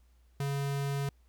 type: tone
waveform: square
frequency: 140 Hz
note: C#3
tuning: 18 cents sharp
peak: -31 dBFS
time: 0.4-1.09 s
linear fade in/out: 2 ms
effects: added 60 Hz sine -60 dBFS peak until 1.28 s + pink hiss -74 dBFS RMS until 1.28 s